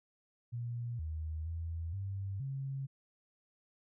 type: tone with pitch steps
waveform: sine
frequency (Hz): 119 / 78.8 / 82.7 / 97.6 / 135.8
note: A#2 / D#2 / E2 / G2 / C#3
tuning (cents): +36 / +23 / +6 / -7 / -35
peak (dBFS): -36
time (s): 0.52-2.87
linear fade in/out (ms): 20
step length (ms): 470
effects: none